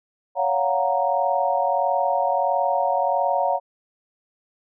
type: chord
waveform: sine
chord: Gb major seventh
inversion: second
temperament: equal with one note detuned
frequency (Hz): 561.1 / 698.5 / 740 / 932.3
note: Db5 / F5 / Gb5 / Bb5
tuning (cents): +21 / 0 / 0 / 0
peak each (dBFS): -24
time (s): 0.35-3.6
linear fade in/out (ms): 50
effects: none